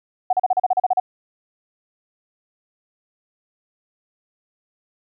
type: tone bursts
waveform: sine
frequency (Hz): 741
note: F#5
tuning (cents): +2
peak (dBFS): -13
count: 11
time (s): 0.3-1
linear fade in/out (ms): 5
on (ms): 30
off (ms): 37
effects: none